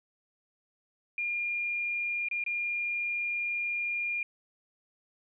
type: tone with dropouts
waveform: sine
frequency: 2411 Hz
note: D7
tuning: 45 cents sharp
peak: -29 dBFS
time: 1.18-4.23 s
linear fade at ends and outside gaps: 2 ms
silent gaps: 2.286-2.312 / 2.439-2.463 s
effects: none